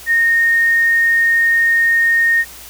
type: tone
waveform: sine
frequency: 1846 Hz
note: A#6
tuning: 17 cents flat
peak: -10 dBFS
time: 0.06-2.45 s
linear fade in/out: 50 ms
effects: added 60 Hz sine -45 dBFS peak until 2.69 s + white hiss -36 dBFS RMS until 2.69 s